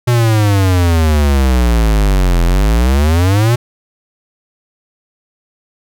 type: exponential two-way sweep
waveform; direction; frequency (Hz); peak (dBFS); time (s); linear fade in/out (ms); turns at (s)
square; down then up; 123.47 to 42.01 to 123.47; -9; 0.07-3.56; 10; 2.44
effects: none